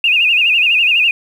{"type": "tone with vibrato", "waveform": "sine", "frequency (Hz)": 2637, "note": "E7", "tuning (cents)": 0, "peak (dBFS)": -9, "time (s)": [0.04, 1.11], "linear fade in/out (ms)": 2, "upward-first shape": "sine", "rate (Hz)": 12, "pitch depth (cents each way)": 130, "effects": ["7-bit"]}